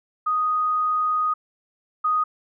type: tone pair in turn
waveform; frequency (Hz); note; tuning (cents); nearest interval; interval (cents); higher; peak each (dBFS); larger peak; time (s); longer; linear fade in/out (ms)
sine; 1244.5 / 1244.5; D#6 / D#6; 0 / 0; unison; 0; neither; -19 / -18; second; 0.26-1.34 / 2.04-2.24; first; 10
effects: none